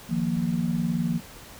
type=chord; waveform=sine; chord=Eb suspended second; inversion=none; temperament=just; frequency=155.56 / 175.01 / 233.3 Hz; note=Eb3 / F3 / Bb3; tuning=0 / +4 / +2 cents; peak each=-30 / -26 / -27 dBFS; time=0.08-1.21 s; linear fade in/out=50 ms; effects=pink hiss -45 dBFS RMS until 1.59 s